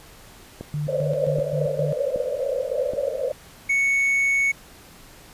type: click train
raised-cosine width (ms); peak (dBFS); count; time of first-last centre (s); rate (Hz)
2; -19; 4; 0.61-2.936; 1.29
type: tone with tremolo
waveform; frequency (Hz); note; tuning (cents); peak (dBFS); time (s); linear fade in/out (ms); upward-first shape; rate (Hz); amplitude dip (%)
sine; 148.8; D3; +23; -23; 0.74-1.93; 0; square; 3.8; 65
type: band-pass noise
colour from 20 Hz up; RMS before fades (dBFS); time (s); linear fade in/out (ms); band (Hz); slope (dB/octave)
pink; -25; 0.88-3.32; 2; 500 to 590; 96
type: tone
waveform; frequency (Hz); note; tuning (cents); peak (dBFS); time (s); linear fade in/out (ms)
triangle; 2217; C#7; 0; -16; 3.69-4.52; 10
effects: pink hiss -47 dBFS RMS until 5.33 s + resampled to 32000 Hz